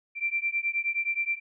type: beating tone pair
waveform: sine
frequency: 2349 / 2358.5 Hz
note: D7 / D7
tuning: 0 / +7 cents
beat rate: 9.5 Hz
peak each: -29 / -29 dBFS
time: 0.15-1.4 s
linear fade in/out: 50 ms
effects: none